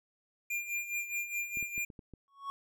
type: tone with tremolo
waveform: square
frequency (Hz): 2399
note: D7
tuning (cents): +36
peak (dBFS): -32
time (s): 0.5-1.85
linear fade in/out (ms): 5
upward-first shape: sine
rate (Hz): 4.8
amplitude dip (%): 70
type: clicks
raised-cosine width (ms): 3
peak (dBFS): -35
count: 6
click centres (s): 1.572 / 1.627 / 1.779 / 1.902 / 1.992 / 2.137
type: tone with exponential growth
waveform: triangle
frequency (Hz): 1108.7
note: C#6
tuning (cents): 0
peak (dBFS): -31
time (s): 2.28-2.5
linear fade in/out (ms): 0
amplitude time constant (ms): 47
effects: none